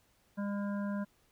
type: harmonic tone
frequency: 202.1 Hz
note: G#3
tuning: 47 cents flat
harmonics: 1 / 3 / 5 / 7 / 8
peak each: -33 / -43 / -47 / -50 / -51 dBFS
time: 0.37-1.05 s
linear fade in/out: 20 ms
effects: pink hiss -70 dBFS RMS until 1.31 s